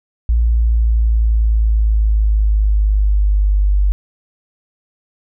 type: exponential sweep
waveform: sine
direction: down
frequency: 57.8 to 49 Hz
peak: -10 dBFS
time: 0.29-3.92 s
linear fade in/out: 0 ms
effects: none